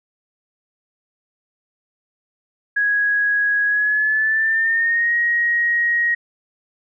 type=tone with pitch glide; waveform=sine; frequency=1661.2 to 1886.3 Hz; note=G#6 to A#6; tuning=0 to +20 cents; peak=-15 dBFS; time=2.76-6.15 s; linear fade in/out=10 ms; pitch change=+220 cents; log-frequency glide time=3.66-5.15 s; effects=none